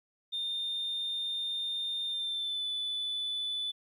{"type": "tone with pitch glide", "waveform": "sine", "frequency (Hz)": [3624, 3486], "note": ["A#7", "A7"], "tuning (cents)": [-50, -17], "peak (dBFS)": -30, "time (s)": [0.32, 3.72], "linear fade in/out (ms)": 20, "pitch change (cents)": -67, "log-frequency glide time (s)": [2.06, 2.68], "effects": ["tanh soft clip ceiling -29 dBFS", "12-bit"]}